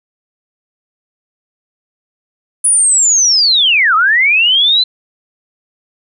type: linear two-way sweep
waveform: sine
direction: down then up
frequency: 9956 to 1220 to 4089 Hz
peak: -7 dBFS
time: 2.64-4.84 s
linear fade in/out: 10 ms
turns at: 3.95 s
effects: none